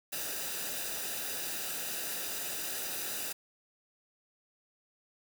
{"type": "noise with comb filter", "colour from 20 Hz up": "white", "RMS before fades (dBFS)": -37, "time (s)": [0.12, 3.33], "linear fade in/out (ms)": 10, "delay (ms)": 0.92, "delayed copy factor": -0.6, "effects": []}